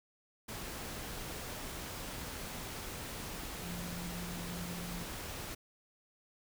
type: tone in noise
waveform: sine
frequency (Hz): 174.61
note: F3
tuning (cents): 0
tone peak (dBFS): -42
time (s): 3.62-5.04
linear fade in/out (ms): 10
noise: pink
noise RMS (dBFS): -43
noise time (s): 0.48-5.55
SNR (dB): -2
effects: none